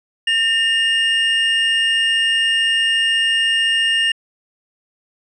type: tone pair together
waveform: triangle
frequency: 1815.7 / 2831 Hz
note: A#6 / F7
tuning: -46 / +23 cents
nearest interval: minor sixth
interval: 769 cents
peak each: -17 / -14 dBFS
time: 0.27-4.12 s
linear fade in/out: 5 ms
effects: resampled to 22050 Hz